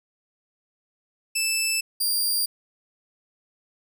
15% pulse tone pair in turn, 2637 / 4770 Hz, E7 / D8, 0 / +26 cents, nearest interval minor seventh, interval 1026 cents, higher second, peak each -15 dBFS, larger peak neither, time 1.35-1.81 / 2-2.46 s, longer neither, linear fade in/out 10 ms, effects none

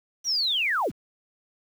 sine linear sweep, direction down, 5920 to 42.49 Hz, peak -22 dBFS, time 0.24-0.92 s, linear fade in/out 50 ms, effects 8-bit

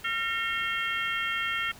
harmonic tone with a mistuned harmonic, 457.6 Hz, A#4, 32 cents flat, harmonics 3 / 4 / 5 / 6 / 7, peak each -32 / -33 / -34 / -35 / -35 dBFS, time 0.04-1.72 s, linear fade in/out 10 ms, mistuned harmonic 5, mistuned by -91 cents, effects pink hiss -50 dBFS RMS until 1.79 s

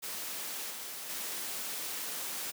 white noise with level steps, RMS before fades -39 / -42 / -38 dBFS, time 0.02-2.52 s, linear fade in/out 20 ms, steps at 0.7 / 1.09 s, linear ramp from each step 10 ms, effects high-pass 200 Hz 12 dB/octave

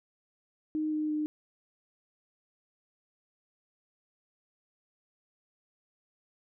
sine tone with pitch steps, 308.9 / 306.2 / 303.6 Hz, D#4 / D#4 / D#4, -12 / -28 / -42 cents, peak -28 dBFS, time 0.75-1.26 s, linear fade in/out 0 ms, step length 170 ms, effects none

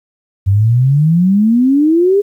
sine exponential sweep, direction up, 94.4 to 415.3 Hz, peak -7 dBFS, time 0.46-2.22 s, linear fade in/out 20 ms, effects 8-bit

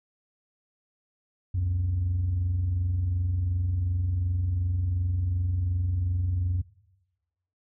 sine tone pair together, 67.9 / 90.64 Hz, C#2 / F#2, -35 / -35 cents, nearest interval perfect fourth, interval 500 cents, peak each -33 / -22 dBFS, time 1.54-6.62 s, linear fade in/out 10 ms, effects noise-tail reverb RT60 1.0 s tail -19 dB re dry + tanh soft clip ceiling -21 dBFS

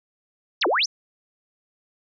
sine exponential two-way sweep, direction down then up, 6490 to 314.2 to 6490 Hz, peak -18 dBFS, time 0.61-0.86 s, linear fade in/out 10 ms, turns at 0.67 s, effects none

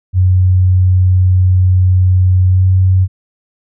sine tone with pitch glide, 92.1 to 93.44 Hz, F#2 to F#2, -7 to +18 cents, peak -6 dBFS, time 0.13-3.08 s, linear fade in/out 50 ms, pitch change +25 cents, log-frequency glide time 2.48-2.65 s, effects none

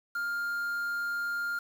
triangle tone with quantisation, 1404 Hz, F6, 9 cents sharp, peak -28 dBFS, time 0.15-1.59 s, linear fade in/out 5 ms, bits 8, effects none

